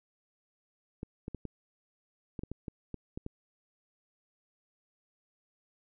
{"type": "clicks", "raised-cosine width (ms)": 3, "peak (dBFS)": -25, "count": 11, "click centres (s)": [1.031, 1.281, 1.347, 1.453, 2.392, 2.435, 2.516, 2.682, 2.943, 3.175, 3.264], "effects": []}